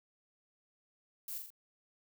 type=noise with echo; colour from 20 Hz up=violet; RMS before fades=-42 dBFS; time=1.28-1.38 s; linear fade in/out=2 ms; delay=41 ms; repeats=3; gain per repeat=-4 dB; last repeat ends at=1.503 s; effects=none